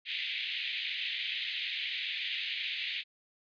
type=band-pass noise; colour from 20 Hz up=white; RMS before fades=-36 dBFS; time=0.05-3.04 s; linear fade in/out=50 ms; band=2000 to 3800 Hz; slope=48 dB/octave; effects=resampled to 11025 Hz